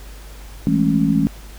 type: chord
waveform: sine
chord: A major seventh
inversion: second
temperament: just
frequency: 165 / 206.2 / 220 / 275 Hz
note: E3 / G#3 / A3 / C#4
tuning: +2 / -12 / 0 / -14 cents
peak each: -19 / -20 / -20 / -18 dBFS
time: 0.67-1.27 s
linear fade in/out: 0 ms
effects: added 50 Hz sine -35 dBFS peak until 1.58 s + pink hiss -43 dBFS RMS until 1.58 s